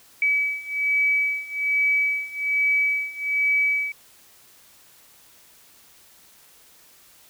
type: beating tone pair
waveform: sine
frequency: 2285 / 2286.2 Hz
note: D7 / D7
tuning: -48 / -47 cents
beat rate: 1.2 Hz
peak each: -24 / -22 dBFS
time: 0.22-3.92 s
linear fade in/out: 2 ms
effects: white hiss -53 dBFS RMS until 7.29 s